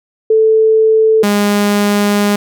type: tone pair in turn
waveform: sine / sawtooth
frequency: 440 / 205 Hz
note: A4 / G#3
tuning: 0 / -22 cents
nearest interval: octave + minor second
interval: 1322 cents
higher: first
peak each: -6 dBFS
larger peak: neither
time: 0.3-1.23 / 1.23-2.36 s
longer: second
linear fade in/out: 5 ms
effects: none